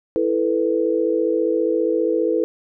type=chord; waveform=sine; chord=E suspended fourth; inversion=none; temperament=just; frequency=329.6 / 439.5 / 494.4 Hz; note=E4 / A4 / B4; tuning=0 / -2 / +2 cents; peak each=-21 dBFS; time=0.16-2.44 s; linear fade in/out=0 ms; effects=none